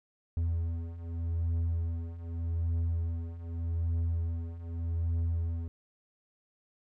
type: beating tone pair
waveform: triangle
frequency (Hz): 83 / 83.83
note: E2 / E2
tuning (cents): +12 / +30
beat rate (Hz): 0.83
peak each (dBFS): -33 / -29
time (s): 0.37-5.68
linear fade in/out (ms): 0
effects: none